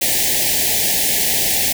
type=band-stop noise; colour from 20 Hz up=white; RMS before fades=-17 dBFS; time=0.01-1.73 s; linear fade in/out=10 ms; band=870 to 1700 Hz; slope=96 dB/octave; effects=none